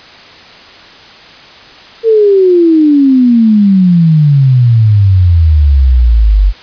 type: exponential sweep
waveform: sine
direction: down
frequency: 460 to 46.42 Hz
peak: -3 dBFS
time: 2.03-6.53 s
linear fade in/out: 50 ms
effects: white hiss -34 dBFS RMS until 6.62 s + resampled to 11025 Hz

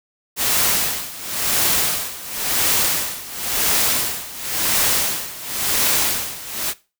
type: noise with tremolo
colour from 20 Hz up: white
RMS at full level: -17 dBFS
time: 0.36-6.74 s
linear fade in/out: 50 ms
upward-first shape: sine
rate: 0.95 Hz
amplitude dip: 85%
effects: noise-tail reverb RT60 0.3 s tail -19 dB re dry

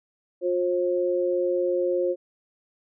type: tone pair together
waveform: sine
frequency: 356.9 / 534.7 Hz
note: F4 / C5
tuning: +38 / +37 cents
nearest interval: perfect fifth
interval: 699 cents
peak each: -24 dBFS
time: 0.41-2.16 s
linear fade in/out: 50 ms
effects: none

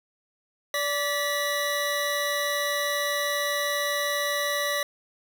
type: tone pair together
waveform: 25% pulse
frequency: 580 / 1952.5 Hz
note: D5 / B6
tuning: -22 / -20 cents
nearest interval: octave + major sixth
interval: 2102 cents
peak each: -24 dBFS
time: 0.74-4.83 s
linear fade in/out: 2 ms
effects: none

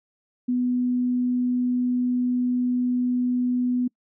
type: tone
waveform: sine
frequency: 248 Hz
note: B3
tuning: 7 cents sharp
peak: -20 dBFS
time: 0.48-3.88 s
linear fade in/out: 10 ms
effects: noise-tail reverb RT60 0.1 s tail -26 dB re dry

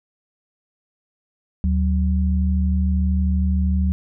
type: tone pair together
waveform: sine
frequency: 74.25 / 187.1 Hz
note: D2 / F#3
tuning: +20 / +20 cents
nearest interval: octave + major third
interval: 1600 cents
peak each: -17 / -22 dBFS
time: 1.64-3.92 s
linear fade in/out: 0 ms
effects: none

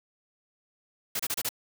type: noise bursts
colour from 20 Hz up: white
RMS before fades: -30 dBFS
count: 5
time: 1.15-1.491 s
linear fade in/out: 5 ms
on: 45 ms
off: 29 ms
effects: none

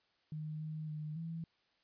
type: tone with pitch steps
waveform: sine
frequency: 154.1 / 155.6 / 152.7 / 164.5 Hz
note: D#3 / D#3 / D#3 / E3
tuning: -16 / 0 / -32 / -3 cents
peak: -39 dBFS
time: 0.32-1.44 s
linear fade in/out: 2 ms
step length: 280 ms
effects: white hiss -75 dBFS RMS until 1.83 s + resampled to 11025 Hz

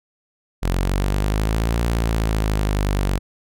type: exponential two-way sweep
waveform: sawtooth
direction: up then down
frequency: 43.97 to 58.27 to 47.46 Hz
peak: -14 dBFS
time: 0.62-3.19 s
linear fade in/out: 20 ms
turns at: 1.82 s
effects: none

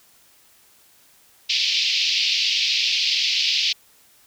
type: band-pass noise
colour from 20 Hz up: white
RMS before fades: -21 dBFS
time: 1.49-3.73 s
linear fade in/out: 10 ms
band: 2400 to 5100 Hz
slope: 48 dB/octave
effects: white hiss -55 dBFS RMS until 4.26 s

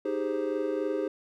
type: chord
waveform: triangle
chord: Ab major seventh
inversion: second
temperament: equal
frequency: 311.1 / 392 / 415.3 / 523.3 Hz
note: Eb4 / G4 / Ab4 / C5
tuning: 0 / 0 / 0 / 0 cents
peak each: -31 dBFS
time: 0.05-1.08 s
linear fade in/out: 5 ms
effects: none

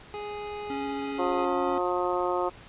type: tone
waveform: 25% pulse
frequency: 415.3 Hz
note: G#4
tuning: in tune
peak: -30 dBFS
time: 0.14-1.45 s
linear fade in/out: 0 ms
type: tone with vibrato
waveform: square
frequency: 277.2 Hz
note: C#4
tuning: in tune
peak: -33 dBFS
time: 0.7-1.78 s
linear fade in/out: 0 ms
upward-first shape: triangle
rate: 15 Hz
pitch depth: 13 cents each way
type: harmonic tone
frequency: 179 Hz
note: F3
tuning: 43 cents sharp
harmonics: 2 / 3 / 4 / 5 / 6 / 7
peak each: -29 / -31 / -32 / -33 / -34 / -34 dBFS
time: 1.18-2.5 s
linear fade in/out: 20 ms
effects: pink hiss -49 dBFS RMS until 2.68 s + resampled to 8000 Hz

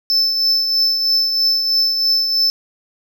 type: tone with tremolo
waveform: triangle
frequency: 5274 Hz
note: E8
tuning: in tune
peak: -10 dBFS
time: 0.1-2.5 s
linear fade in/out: 0 ms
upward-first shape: triangle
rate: 3.1 Hz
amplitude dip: 50%
effects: none

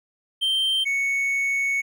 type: tone pair in turn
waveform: triangle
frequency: 3136 / 2217 Hz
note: G7 / C#7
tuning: 0 / 0 cents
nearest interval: tritone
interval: 600 cents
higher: first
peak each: -18 / -19 dBFS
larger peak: first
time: 0.41-0.85 / 0.85-1.82 s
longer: second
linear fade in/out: 20 ms
effects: none

